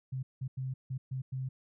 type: tone bursts at uneven times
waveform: sine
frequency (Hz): 130.81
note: C3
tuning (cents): 0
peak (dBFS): -33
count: 6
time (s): 0.12-0.23 / 0.41-0.48 / 0.57-0.74 / 0.9-0.98 / 1.11-1.22 / 1.32-1.49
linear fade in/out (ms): 10
effects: none